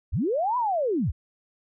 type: linear two-way sweep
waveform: sine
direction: up then down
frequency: 41.88 to 1015 to 41.88 Hz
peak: -22 dBFS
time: 0.12-1.12 s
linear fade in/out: 20 ms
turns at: 0.57 s
effects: none